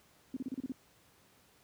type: tone bursts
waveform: sine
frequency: 260.7 Hz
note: C4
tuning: 6 cents flat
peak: -34 dBFS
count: 7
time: 0.34-0.72 s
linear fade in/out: 2 ms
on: 26 ms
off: 33 ms
effects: pink hiss -65 dBFS RMS until 1.63 s + high-pass 80 Hz 12 dB/octave